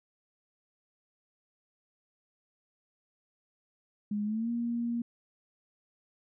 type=tone with pitch glide; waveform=sine; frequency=207.7 to 235.8 Hz; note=G#3 to A#3; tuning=0 to +20 cents; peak=-29 dBFS; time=4.11-5.02 s; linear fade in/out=5 ms; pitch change=+220 cents; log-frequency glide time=4.24-4.5 s; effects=none